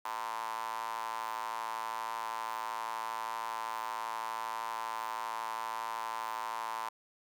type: tone with high-pass filter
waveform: sawtooth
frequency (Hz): 112.6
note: A2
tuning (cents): +40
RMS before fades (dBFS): -38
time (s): 0.05-6.89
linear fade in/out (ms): 5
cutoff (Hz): 960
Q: 7
effects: none